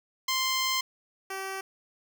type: tone pair in turn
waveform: 10% pulse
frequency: 1046.5 / 385.3 Hz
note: C6 / G4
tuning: 0 / -30 cents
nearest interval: octave + perfect fourth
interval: 1730 cents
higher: first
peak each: -17 / -25 dBFS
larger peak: first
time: 0.28-0.81 / 1.3-1.61 s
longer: first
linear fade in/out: 5 ms
effects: none